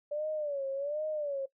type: tone with vibrato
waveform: sine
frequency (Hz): 579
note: D5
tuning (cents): -25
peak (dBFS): -31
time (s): 0.11-1.46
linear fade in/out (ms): 10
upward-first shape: sine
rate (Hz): 1.3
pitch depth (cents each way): 120
effects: noise-tail reverb RT60 0.1 s tail -21 dB re dry